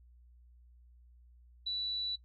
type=tone; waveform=sine; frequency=3951 Hz; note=B7; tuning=in tune; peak=-33 dBFS; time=1.66-2.16 s; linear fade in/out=10 ms; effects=noise-tail reverb RT60 0.1 s tail -20 dB re dry + added 60 Hz sine -57 dBFS peak until 2.24 s